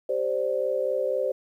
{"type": "chord", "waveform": "sine", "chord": "G suspended fourth", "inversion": "none", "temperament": "equal", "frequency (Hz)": [392, 523.3, 587.3], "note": ["G4", "C5", "D5"], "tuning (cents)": [0, 0, 0], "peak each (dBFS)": [-31, -25, -29], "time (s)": [0.09, 1.32], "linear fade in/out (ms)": 5, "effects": ["10-bit"]}